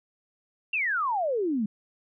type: exponential sweep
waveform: sine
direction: down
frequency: 2794 to 199.3 Hz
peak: -24 dBFS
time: 0.73-1.66 s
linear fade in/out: 5 ms
effects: none